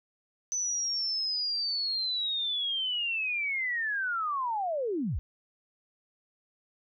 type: linear sweep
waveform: sine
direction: down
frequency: 6060 to 43.65 Hz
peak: -28 dBFS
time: 0.52-5.19 s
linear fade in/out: 0 ms
effects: none